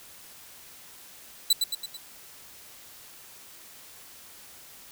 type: tone with echo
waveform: sawtooth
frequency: 3981 Hz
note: B7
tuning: 13 cents sharp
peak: -14 dBFS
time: 1.5-1.53 s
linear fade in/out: 5 ms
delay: 110 ms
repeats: 4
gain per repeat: -5 dB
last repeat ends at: 1.97 s
effects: white hiss -49 dBFS RMS until 4.91 s